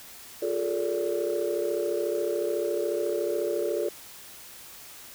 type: tone cluster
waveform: sine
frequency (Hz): 353.4 / 415.8 / 449.8 / 578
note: F4 / G#4 / A4 / D5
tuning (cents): +21 / +2 / +38 / -28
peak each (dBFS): -30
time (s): 0.42-3.89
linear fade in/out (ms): 5
effects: tanh soft clip ceiling -18 dBFS + white hiss -46 dBFS RMS until 5.14 s